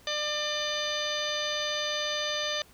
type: harmonic tone with a mistuned harmonic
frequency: 598 Hz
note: D5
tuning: 31 cents sharp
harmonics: 1 / 2 / 3 / 4 / 5 / 6 / 7 / 8 / 10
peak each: -34 / -39 / -36 / -41 / -37 / -34 / -42 / -38 / -41 dBFS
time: 0.07-2.62 s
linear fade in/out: 2 ms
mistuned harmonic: 10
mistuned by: +35 cents
effects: pink hiss -57 dBFS RMS until 2.73 s